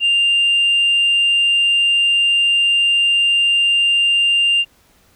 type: tone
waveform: sine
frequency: 2794 Hz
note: F7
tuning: in tune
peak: -10 dBFS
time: 0-4.65 s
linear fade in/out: 50 ms
effects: tanh soft clip ceiling -9 dBFS + pink hiss -54 dBFS RMS until 5.15 s